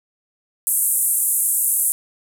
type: band-pass noise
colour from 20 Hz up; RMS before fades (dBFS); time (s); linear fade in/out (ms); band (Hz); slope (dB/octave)
white; -19; 0.67-1.92; 0; 8300 to 13000; 48
effects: none